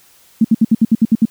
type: tone bursts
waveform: sine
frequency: 223.3 Hz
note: A3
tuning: 26 cents sharp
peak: -6 dBFS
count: 9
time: 0.41-1.254 s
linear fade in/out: 5 ms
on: 36 ms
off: 65 ms
effects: white hiss -49 dBFS RMS until 1.3 s